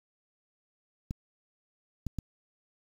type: clicks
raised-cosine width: 5 ms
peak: -21 dBFS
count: 3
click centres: 1.109 / 2.067 / 2.187 s
effects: 8-bit